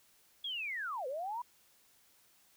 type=linear two-way sweep; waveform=sine; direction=down then up; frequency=3394 to 490.3 to 996 Hz; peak=-36 dBFS; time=0.44-1.42 s; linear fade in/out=5 ms; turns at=1.07 s; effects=white hiss -67 dBFS RMS until 2.56 s